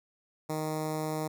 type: tone with notch filter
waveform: 10% pulse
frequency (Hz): 155.56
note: D#3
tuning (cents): 0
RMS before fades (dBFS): -33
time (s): 0.49-1.28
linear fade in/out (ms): 10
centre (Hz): 2900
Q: 0.74
effects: none